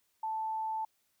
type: tone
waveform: sine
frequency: 880 Hz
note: A5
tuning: in tune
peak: -32 dBFS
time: 0.23-0.85 s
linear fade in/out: 5 ms
effects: white hiss -75 dBFS RMS until 1.2 s